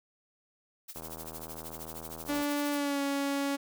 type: noise with tremolo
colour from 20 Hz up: blue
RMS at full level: -41 dBFS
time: 0.88-2.8 s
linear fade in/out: 10 ms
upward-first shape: triangle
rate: 13 Hz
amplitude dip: 95%
type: click train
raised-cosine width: 1 ms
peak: -30 dBFS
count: 118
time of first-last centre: 0.96-2.413 s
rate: 80.5 Hz
type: tone with pitch glide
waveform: sawtooth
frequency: 290 to 279.8 Hz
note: D4 to C#4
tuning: -22 to +16 cents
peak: -25 dBFS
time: 2.28-3.57 s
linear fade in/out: 20 ms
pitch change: -62 cents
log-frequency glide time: 2.71-3.01 s
effects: none